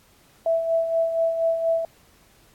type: tone with tremolo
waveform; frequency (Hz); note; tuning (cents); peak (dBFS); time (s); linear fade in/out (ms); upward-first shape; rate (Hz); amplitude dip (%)
sine; 659.3; E5; 0; -17; 0.46-1.85; 2; sine; 4.2; 55
effects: pink hiss -57 dBFS RMS until 2.54 s + AAC 64 kbps